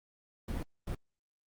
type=noise bursts at uneven times; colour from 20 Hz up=brown; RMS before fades=-36 dBFS; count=2; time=0.48-0.63 / 0.87-0.95 s; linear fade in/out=5 ms; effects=Opus 32 kbps